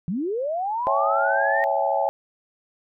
sine linear sweep, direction up, 155.56 to 1864.7 Hz, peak -23 dBFS, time 0.08-1.64 s, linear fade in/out 0 ms
sine chord, A dominant seventh, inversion first, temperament equal with one note detuned, 554.4 / 659.3 / 784 / 857.4 Hz, C#5 / E5 / G5 / A5, 0 / 0 / 0 / -45 cents, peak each -25 dBFS, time 0.87-2.09 s, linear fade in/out 0 ms
effects none

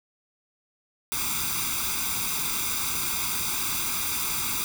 white noise with comb filter, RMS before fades -28 dBFS, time 1.12-4.64 s, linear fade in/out 0 ms, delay 0.83 ms, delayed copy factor +1, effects none

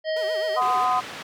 harmonic tone, 630 Hz, D#5, 21 cents sharp, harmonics 1 / 3 / 5 / 7 / 8, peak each -23 / -33 / -37 / -40 / -41 dBFS, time 0.04-0.61 s, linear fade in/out 50 ms
sawtooth tone with vibrato, 436 Hz, A4, 16 cents flat, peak -32 dBFS, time 0.16-0.85 s, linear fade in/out 5 ms, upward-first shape sine, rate 7.7 Hz, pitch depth 240 cents each way
sine chord, C diminished, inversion second, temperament equal with one note detuned, 740 / 1022.6 / 1244.5 Hz, Gb5 / C6 / Eb6, 0 / -40 / 0 cents, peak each -23 / -23 / -24 dBFS, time 0.56-1.01 s, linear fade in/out 20 ms
white band-pass noise, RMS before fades -37 dBFS, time 0.61-1.23 s, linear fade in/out 10 ms, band 120 to 2900 Hz, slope 12 dB/octave
effects none

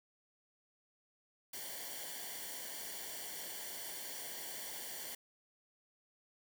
white noise with comb filter, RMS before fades -45 dBFS, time 1.53-5.15 s, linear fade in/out 5 ms, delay 0.78 ms, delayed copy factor -0.75, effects none

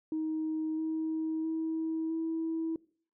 sine tone with pitch steps, 314.6 / 318.1 / 321.6 / 325.1 Hz, D#4 / D#4 / E4 / E4, +19 / +38 / -43 / -24 cents, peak -29 dBFS, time 0.12-2.76 s, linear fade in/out 2 ms, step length 660 ms, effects noise-tail reverb RT60 0.5 s tail -23 dB re dry + tanh soft clip ceiling -26 dBFS

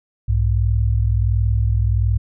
sine tone pair together, 62.42 / 103.83 Hz, B1 / G#2, +19 / 0 cents, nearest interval major sixth, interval 881 cents, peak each -17 dBFS, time 0.28-2.18 s, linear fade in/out 10 ms, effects none

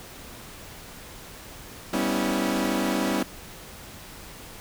sawtooth chord, C# half-diminished seventh, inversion second, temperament equal with one note detuned, 196 / 246.9 / 277.2 / 324.2 Hz, G3 / B3 / C#4 / E4, 0 / 0 / 0 / -29 cents, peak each -25 dBFS, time 1.93-3.23 s, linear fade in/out 5 ms, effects pink hiss -43 dBFS RMS until 4.6 s

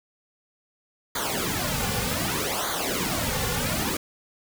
pink noise with flanger, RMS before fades -27 dBFS, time 1.15-3.97 s, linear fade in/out 5 ms, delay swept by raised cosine 0.37 to 3.17 ms, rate 0.65 Hz, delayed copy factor -0.85, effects none

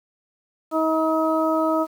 harmonic tone, 318.4 Hz, D#4, 40 cents sharp, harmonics 1 / 2 / 3 / 4, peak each -22 / -22 / -28 / -25 dBFS, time 0.71-1.87 s, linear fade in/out 50 ms, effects 8-bit

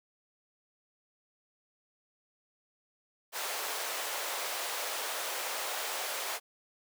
pink high-pass noise, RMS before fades -36 dBFS, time 3.32-6.4 s, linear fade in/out 50 ms, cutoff 510 Hz, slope 24 dB/octave, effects none

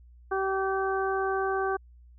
harmonic tone, 385.3 Hz, G4, 30 cents flat, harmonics 1 / 2 / 3 / 4, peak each -28 / -31 / -33 / -34 dBFS, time 0.31-1.77 s, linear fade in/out 10 ms, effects added 60 Hz sine -50 dBFS peak until 2.18 s

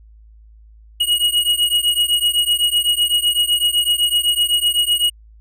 square beating tone pair, 2892 / 2899.9 Hz, F#7 / F#7, -40 / -35 cents, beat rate 7.9 Hz, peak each -18 dBFS, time 1-5.1 s, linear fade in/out 10 ms, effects added 54 Hz sine -42 dBFS peak until 5.4 s

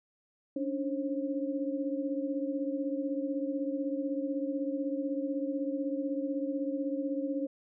sine tone cluster, 280.4 / 296.4 / 536 Hz, C#4 / D4 / C5, +20 / +16 / +42 cents, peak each -33 / -36 / -36 dBFS, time 0.56-7.47 s, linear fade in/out 5 ms, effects none

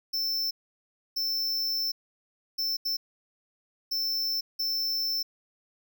square tone bursts at uneven times, 5330 Hz, E8, 18 cents sharp, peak -27 dBFS, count 6, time 0.13-0.51 / 1.16-1.92 / 2.58-2.77 / 2.85-2.97 / 3.91-4.41 / 4.59-5.23 s, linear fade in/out 10 ms, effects none

